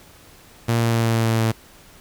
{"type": "tone with pitch steps", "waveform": "sawtooth", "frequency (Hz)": [116.54, 115.8, 115.07, 114.34, 113.62, 112.9, 112.18], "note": ["A#2", "A#2", "A#2", "A#2", "A#2", "A2", "A2"], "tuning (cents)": [0, -11, -22, -33, -44, 45, 34], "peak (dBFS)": -13, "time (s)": [0.68, 1.52], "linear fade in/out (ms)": 10, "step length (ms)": 120, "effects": ["pink hiss -48 dBFS RMS until 2 s"]}